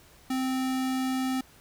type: tone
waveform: square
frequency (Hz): 260.4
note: C4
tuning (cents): -8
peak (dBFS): -27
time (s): 0.3-1.41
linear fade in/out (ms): 5
effects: pink hiss -56 dBFS RMS until 1.6 s